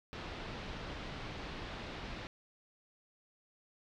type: low-pass noise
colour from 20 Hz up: pink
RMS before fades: -44 dBFS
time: 0.13-2.27 s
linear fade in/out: 0 ms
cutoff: 4300 Hz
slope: 24 dB/octave
effects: none